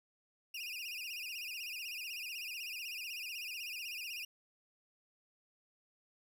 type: tone with vibrato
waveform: 30% pulse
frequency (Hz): 2619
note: E7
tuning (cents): -12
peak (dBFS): -38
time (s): 0.54-4.25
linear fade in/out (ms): 5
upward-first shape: sine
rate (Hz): 16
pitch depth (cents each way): 150
effects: none